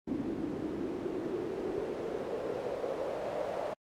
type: noise with band-pass filter sweep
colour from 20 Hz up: pink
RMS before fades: -36 dBFS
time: 0.07-3.74 s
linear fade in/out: 10 ms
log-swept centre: 280 to 610 Hz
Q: 4.1
effects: AAC 64 kbps